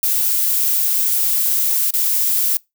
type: noise with dropouts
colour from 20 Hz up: violet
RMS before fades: -17 dBFS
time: 0.03-2.57 s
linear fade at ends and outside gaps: 2 ms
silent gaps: 1.907-1.937 s
effects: noise-tail reverb RT60 0.2 s tail -24 dB re dry